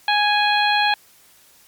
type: harmonic tone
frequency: 830.6 Hz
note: G#5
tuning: in tune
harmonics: 1 / 2 / 3 / 4 / 5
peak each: -18 / -21 / -23 / -24 / -25 dBFS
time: 0.08-0.94 s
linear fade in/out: 2 ms
effects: white hiss -52 dBFS RMS until 1.67 s + MP3 96 kbps